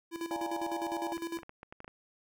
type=tone with tremolo; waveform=square; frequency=334.7 Hz; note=E4; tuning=26 cents sharp; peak=-34 dBFS; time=0.11-1.43 s; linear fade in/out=50 ms; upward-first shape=square; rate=9.9 Hz; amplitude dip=70%
type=chord; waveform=sine; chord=Bb dominant seventh; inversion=first; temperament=equal; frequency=587.3 / 698.5 / 830.6 / 932.3 Hz; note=D5 / F5 / Ab5 / Bb5; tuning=0 / 0 / 0 / 0 cents; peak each=-43 / -42 / -39 / -42 dBFS; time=0.31-1.13 s; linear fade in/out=0 ms
type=clicks; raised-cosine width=0.5 ms; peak=-31 dBFS; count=9; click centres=1.179 / 1.388 / 1.432 / 1.494 / 1.631 / 1.725 / 1.804 / 1.845 / 1.879 s
effects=none